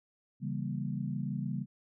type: chord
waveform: sine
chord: C# diminished seventh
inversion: none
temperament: equal with one note detuned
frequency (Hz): 138.59 / 164.81 / 196 / 235.5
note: C#3 / E3 / G3 / Bb3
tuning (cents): 0 / 0 / 0 / +18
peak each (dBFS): -36 / -40 / -37 / -40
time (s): 0.4-1.66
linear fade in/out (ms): 50
effects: none